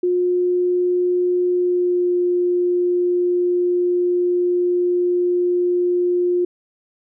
sine tone with pitch glide, 358.1 to 355 Hz, F4 to F4, +43 to +28 cents, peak -15 dBFS, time 0.03-6.45 s, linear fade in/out 5 ms, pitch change -15 cents, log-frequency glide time 1.49-2.16 s, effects none

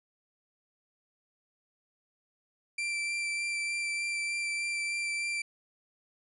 40% pulse tone with vibrato, 2349 Hz, D7, in tune, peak -30 dBFS, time 2.78-5.42 s, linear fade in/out 5 ms, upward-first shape sine, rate 3.3 Hz, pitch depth 10 cents each way, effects resampled to 24000 Hz

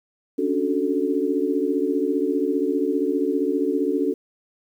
sine chord, D major seventh, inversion third, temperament equal with one note detuned, 277.2 / 292.3 / 370 / 440 Hz, C#4 / D4 / F#4 / A4, 0 / -8 / 0 / 0 cents, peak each -25 dBFS, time 0.38-4.14 s, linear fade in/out 10 ms, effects 9-bit

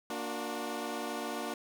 15% pulse chord, Bb augmented, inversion none, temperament equal with one note detuned, 233.1 / 293.7 / 363.4 Hz, Bb3 / D4 / F#4, 0 / 0 / -31 cents, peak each -33 / -33 / -34 dBFS, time 0.1-1.54 s, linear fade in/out 2 ms, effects none

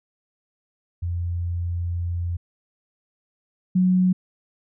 sine tone pair in turn, 86.7 / 183.71 Hz, F2 / F#3, -12 / -12 cents, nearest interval octave + minor second, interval 1300 cents, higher second, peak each -23 / -15 dBFS, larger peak second, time 1.02-2.37 / 3.75-4.13 s, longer first, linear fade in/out 10 ms, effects none

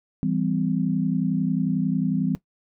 sine chord, C major, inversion first, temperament equal with one note detuned, 164.81 / 196 / 255.8 Hz, E3 / G3 / C4, 0 / 0 / -39 cents, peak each -25 dBFS, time 0.23-2.35 s, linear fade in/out 0 ms, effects noise-tail reverb RT60 0.1 s tail -17 dB re dry

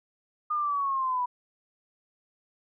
sine linear sweep, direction down, 1224 to 975 Hz, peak -25 dBFS, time 0.5-1.26 s, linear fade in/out 10 ms, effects none

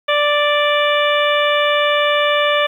harmonic tone, 587.3 Hz, D5, in tune, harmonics 1 / 2 / 3 / 4 / 5 / 6, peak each -16 / -19 / -21 / -22 / -23 / -24 dBFS, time 0.08-2.67 s, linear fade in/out 10 ms, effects 8-bit

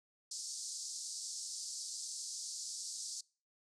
pink band-pass noise, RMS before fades -44 dBFS, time 0.31-3.21 s, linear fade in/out 5 ms, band 4600 to 8800 Hz, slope 48 dB/octave, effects noise-tail reverb RT60 0.4 s tail -25 dB re dry

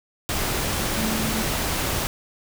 sine tone in noise, 220 Hz, A3, in tune, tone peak -26 dBFS, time 0.97-1.42 s, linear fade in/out 0 ms, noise pink, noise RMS -25 dBFS, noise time 0.29-2.07 s, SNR -4 dB, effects none

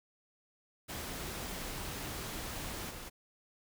pink noise with level steps, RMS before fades -41 / -46 dBFS, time 0.88-3.1 s, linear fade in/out 20 ms, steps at 2.9 s, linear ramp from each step 10 ms, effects none

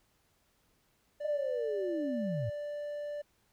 triangle tone, 587.3 Hz, D5, in tune, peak -34 dBFS, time 1.2-3.22 s, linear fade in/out 10 ms
sine linear sweep, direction down, 624 to 98 Hz, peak -32 dBFS, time 1.24-2.5 s, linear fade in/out 10 ms
effects pink hiss -72 dBFS RMS until 3.52 s

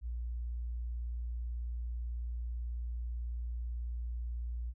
sine tone, 59.1 Hz, A#1, 24 cents sharp, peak -35 dBFS, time 0.01-4.74 s, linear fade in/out 50 ms, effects none

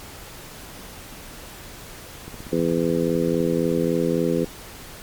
click train, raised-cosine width 3 ms, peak -23 dBFS, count 26, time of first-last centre 2.28-3.842 s, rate 16 Hz
harmonic tone, 83.7 Hz, E2, 27 cents sharp, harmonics 2 / 3 / 4 / 5 / 6, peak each -25 / -25 / -25 / -25 / -25 dBFS, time 2.52-4.45 s, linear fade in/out 10 ms
effects pink hiss -40 dBFS RMS until 5.02 s + MP3 96 kbps

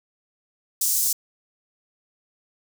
pink high-pass noise, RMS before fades -22 dBFS, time 0.81-1.13 s, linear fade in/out 5 ms, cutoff 6100 Hz, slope 24 dB/octave, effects none

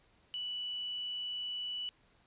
sine tone with quantisation, 2960 Hz, F#7, in tune, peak -36 dBFS, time 0.34-1.89 s, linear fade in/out 0 ms, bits 10, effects pink hiss -68 dBFS RMS until 2.26 s + resampled to 8000 Hz

